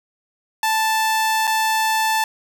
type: tone with dropouts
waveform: sawtooth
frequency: 880 Hz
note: A5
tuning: in tune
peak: -13 dBFS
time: 0.63-2.24 s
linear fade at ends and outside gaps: 2 ms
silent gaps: 1.471-1.475 s
effects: none